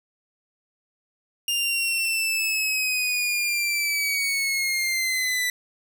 sawtooth linear sweep, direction down, 2813 to 1975.5 Hz, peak -19 dBFS, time 1.48-5.5 s, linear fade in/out 2 ms, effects none

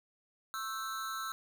square tone with amplitude modulation, 1318.5 Hz, E6, in tune, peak -33 dBFS, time 0.54-1.32 s, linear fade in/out 0 ms, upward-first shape sine, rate 232 Hz, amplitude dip 95%, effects 10-bit

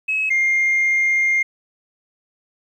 sine tone pair in turn, 2570 / 2116 Hz, E7 / C7, -45 / +19 cents, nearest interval minor third, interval 336 cents, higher first, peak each -17 / -13 dBFS, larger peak second, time 0.08-0.3 / 0.3-1.43 s, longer second, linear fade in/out 10 ms, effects tanh soft clip ceiling -12 dBFS + 9-bit

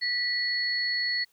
sine tone pair together, 1950 / 4383 Hz, B6 / C#8, -23 / -20 cents, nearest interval octave + major second, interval 1403 cents, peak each -28 dBFS, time 0.01-1.25 s, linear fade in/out 20 ms, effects white hiss -67 dBFS RMS until 1.32 s

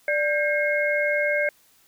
sine tone cluster, 589 / 1595 / 2156 Hz, D5 / G6 / C#7, +5 / +30 / -49 cents, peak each -23 / -26 / -25 dBFS, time 0.08-1.49 s, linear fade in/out 2 ms, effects white hiss -59 dBFS RMS until 1.87 s

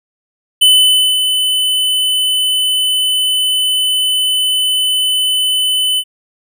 square tone with ADSR envelope, 3016 Hz, F#7, 32 cents sharp, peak -5 dBFS, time 0.61-6.04 s, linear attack 13 ms, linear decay 550 ms, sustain -7 dB, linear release 58 ms, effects none

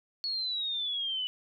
sine exponential sweep, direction down, 4395 to 2960 Hz, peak -30 dBFS, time 0.24-1.27 s, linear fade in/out 0 ms, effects none

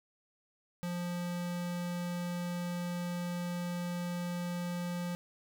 square tone, 175.5 Hz, F3, 9 cents sharp, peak -35 dBFS, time 0.83-5.15 s, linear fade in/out 0 ms, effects none

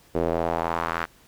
square tone with band-pass filter sweep, 41.65 Hz, E1, 19 cents sharp, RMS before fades -26 dBFS, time 0.14-1.06 s, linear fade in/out 20 ms, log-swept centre 440 to 1500 Hz, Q 2, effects pink hiss -56 dBFS RMS until 1.27 s

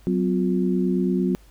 sine tone cluster, 186.4 / 255.3 / 354.5 Hz, F#3 / C4 / F4, +13 / -42 / +26 cents, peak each -21 / -25 / -25 dBFS, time 0.07-1.35 s, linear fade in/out 0 ms, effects added 50 Hz sine -49 dBFS peak until 1.5 s + pink hiss -57 dBFS RMS until 1.5 s

